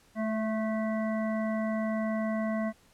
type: harmonic tone with a mistuned harmonic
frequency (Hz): 218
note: A3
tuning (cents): -16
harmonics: 1 / 3 / 5 / 7 / 9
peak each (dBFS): -29 / -33 / -41 / -47 / -42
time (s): 0.15-2.73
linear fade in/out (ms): 50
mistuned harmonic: 3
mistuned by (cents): +18
effects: pink hiss -62 dBFS RMS until 2.93 s + low-pass 12000 Hz 12 dB/octave